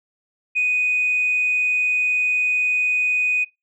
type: tone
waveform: sine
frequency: 2489 Hz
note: D#7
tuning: in tune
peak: -16 dBFS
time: 0.55-3.45 s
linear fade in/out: 20 ms
effects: noise-tail reverb RT60 0.2 s tail -21 dB re dry + tanh soft clip ceiling -12 dBFS